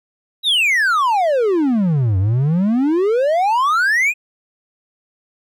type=exponential two-way sweep; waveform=triangle; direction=down then up; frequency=3951 to 91.1 to 2543 Hz; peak=-11 dBFS; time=0.43-4.14 s; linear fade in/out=50 ms; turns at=2.18 s; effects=none